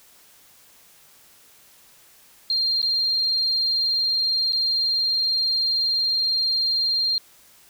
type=tone with dropouts; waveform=sine; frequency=4193 Hz; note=C8; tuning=3 cents sharp; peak=-19 dBFS; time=2.5-7.18 s; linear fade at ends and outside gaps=1 ms; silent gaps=2.817-2.828 / 4.523-4.531 s; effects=white hiss -53 dBFS RMS until 7.69 s